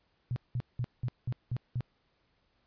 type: tone bursts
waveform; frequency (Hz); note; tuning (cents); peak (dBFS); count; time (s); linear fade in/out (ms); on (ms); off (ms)
sine; 122.5; B2; -14; -29; 7; 0.31-1.807; 0; 51; 190
effects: pink hiss -73 dBFS RMS until 2.66 s + resampled to 11025 Hz